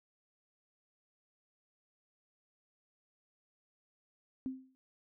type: tone with exponential decay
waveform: sine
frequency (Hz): 261.3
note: C4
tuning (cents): -2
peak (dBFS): -32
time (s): 4.46-4.75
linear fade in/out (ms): 0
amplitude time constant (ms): 62
effects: none